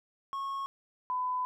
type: tone pair in turn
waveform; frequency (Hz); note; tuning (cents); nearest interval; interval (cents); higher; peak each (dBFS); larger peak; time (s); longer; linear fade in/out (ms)
triangle / sine; 1095 / 1003.7; C#6 / B5; -22 / +28; major second; 150; first; -31 / -29; second; 0.33-0.66 / 1.1-1.45; second; 0
effects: none